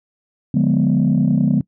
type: chord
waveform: sine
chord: D diminished seventh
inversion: none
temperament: equal with one note detuned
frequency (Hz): 146.83 / 177.77 / 207.7 / 246.9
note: D3 / F3 / Ab3 / Cb4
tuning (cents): 0 / +31 / 0 / 0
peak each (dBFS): -17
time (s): 0.54-1.61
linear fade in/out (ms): 5
effects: noise-tail reverb RT60 0.1 s tail -23 dB re dry + tanh soft clip ceiling -7 dBFS

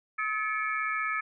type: tone cluster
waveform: sine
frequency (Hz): 1281 / 1728 / 2197 / 2333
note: E6 / A6 / C#7 / D7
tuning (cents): -50 / -32 / -16 / -12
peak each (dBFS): -31 / -33 / -35 / -37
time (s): 0.18-1.21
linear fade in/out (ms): 10
effects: none

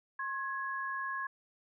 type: tone pair together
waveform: sine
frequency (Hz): 1073 / 1670.1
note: C6 / G#6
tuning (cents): +43 / +9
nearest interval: minor sixth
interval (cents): 766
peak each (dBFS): -37 / -37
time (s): 0.19-1.27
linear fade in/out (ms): 5
effects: none

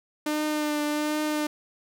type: tone with vibrato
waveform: sawtooth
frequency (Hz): 300.7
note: D4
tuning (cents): +41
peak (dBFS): -21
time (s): 0.26-1.47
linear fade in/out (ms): 5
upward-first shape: triangle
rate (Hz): 1.3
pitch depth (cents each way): 26
effects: none

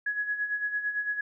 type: tone with tremolo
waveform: sine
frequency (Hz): 1678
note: G#6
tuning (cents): +17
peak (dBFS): -25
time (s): 0.06-1.21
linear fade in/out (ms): 5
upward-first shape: sine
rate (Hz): 8.9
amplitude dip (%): 65
effects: none

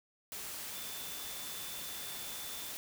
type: tone in noise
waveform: sine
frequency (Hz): 3520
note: A7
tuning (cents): 0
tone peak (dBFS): -49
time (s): 0.75-2.71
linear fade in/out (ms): 0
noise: white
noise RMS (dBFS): -43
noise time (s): 0.32-2.77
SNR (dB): -9
effects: none

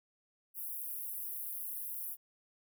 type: high-pass noise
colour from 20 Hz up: pink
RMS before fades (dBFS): -41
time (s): 0.54-2.17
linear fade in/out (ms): 50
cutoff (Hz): 11000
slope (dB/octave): 48
effects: none

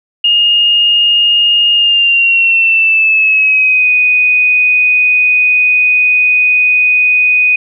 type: tone with pitch glide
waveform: sine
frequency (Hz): 2843 to 2489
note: F7 to D#7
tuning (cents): +30 to 0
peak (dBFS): -6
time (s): 0.24-7.56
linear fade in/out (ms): 5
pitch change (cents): -230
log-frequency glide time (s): 1.74-3.9
effects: none

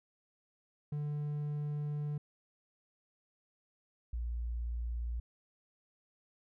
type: tone pair in turn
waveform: triangle / sine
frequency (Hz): 147.7 / 58.61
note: D3 / A#1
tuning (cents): +10 / +10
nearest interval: octave + major third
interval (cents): 1600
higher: first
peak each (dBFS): -32 / -34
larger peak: first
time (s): 0.92-2.18 / 4.13-5.2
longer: first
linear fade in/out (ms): 5
effects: none

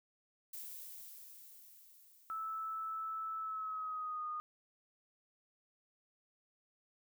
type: noise with exponential decay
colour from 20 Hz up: violet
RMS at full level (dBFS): -46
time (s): 0.53-4.17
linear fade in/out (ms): 5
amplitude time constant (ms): 790
type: tone with pitch glide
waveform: sine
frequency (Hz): 1311 to 1230.3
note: E6 to D#6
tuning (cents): -10 to -20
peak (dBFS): -38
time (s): 2.3-4.4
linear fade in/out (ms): 0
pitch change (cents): -110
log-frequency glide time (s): 3.39-4.28
effects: none

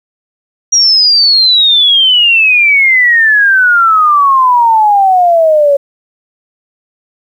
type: exponential sweep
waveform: sine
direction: down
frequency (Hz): 5750 to 554.4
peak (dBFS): -4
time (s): 0.72-5.77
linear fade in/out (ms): 10
effects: 7-bit

